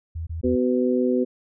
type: tone bursts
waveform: sine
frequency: 81.9 Hz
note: E2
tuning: 11 cents flat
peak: -27 dBFS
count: 3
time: 0.15-0.558 s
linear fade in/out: 10 ms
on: 120 ms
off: 24 ms
type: harmonic tone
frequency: 125.4 Hz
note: B2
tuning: 27 cents sharp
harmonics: 2 / 3 / 4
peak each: -21 / -23 / -25 dBFS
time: 0.43-1.25 s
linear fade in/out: 20 ms
effects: none